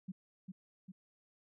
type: tone with echo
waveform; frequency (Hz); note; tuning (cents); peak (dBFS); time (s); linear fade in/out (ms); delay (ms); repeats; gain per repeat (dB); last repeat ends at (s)
sine; 186.4; F#3; +13; -39; 0.08-0.12; 10; 400; 2; -4; 0.92
effects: none